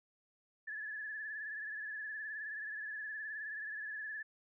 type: tone with vibrato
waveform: sine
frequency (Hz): 1721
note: A6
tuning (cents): -39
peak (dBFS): -40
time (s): 0.67-4.23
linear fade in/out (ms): 10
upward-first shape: sine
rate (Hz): 19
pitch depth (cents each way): 55
effects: none